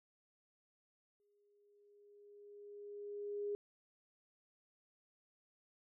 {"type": "tone with exponential growth", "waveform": "sine", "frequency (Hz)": 410, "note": "G#4", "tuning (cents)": -22, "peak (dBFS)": -36, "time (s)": [1.2, 3.55], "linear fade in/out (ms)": 0, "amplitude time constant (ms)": 510, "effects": []}